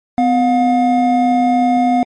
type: tone pair together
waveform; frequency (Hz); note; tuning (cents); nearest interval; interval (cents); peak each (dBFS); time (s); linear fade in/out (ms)
triangle; 252.6 / 715; B3 / F5; +39 / +41; octave + tritone; 1802; -11; 0.18-2.03; 0
effects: MP3 48 kbps